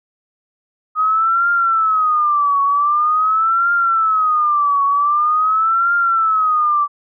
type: tone with vibrato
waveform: sine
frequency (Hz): 1250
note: D#6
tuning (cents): +8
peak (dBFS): -12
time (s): 0.95-6.88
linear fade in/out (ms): 50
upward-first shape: triangle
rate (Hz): 0.45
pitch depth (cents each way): 200
effects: none